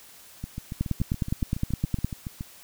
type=two click trains; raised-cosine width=5 ms; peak=-12 / -20 dBFS; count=13 / 15; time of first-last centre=0.81-2.046 / 0.44-2.409 s; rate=9.71 / 7.11 Hz; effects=white hiss -50 dBFS RMS until 2.63 s